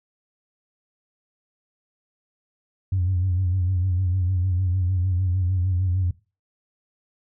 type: tone with vibrato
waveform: sine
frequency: 91.5 Hz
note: F#2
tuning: 19 cents flat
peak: -18 dBFS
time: 2.92-6.11 s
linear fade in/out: 5 ms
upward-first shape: sine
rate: 6.6 Hz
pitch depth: 72 cents each way
effects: noise-tail reverb RT60 0.3 s tail -20 dB re dry + tanh soft clip ceiling -15 dBFS